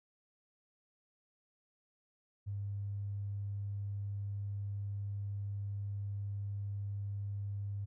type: tone with tanh clipping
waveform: triangle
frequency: 100.7 Hz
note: G2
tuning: 47 cents sharp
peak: -36 dBFS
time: 2.46-7.86 s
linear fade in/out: 20 ms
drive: 3 dB
effects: none